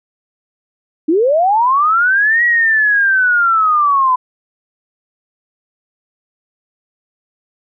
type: linear two-way sweep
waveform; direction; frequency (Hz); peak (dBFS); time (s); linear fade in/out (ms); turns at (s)
sine; up then down; 292.8 to 1928 to 999; -9; 1.08-4.16; 10; 2.44
effects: none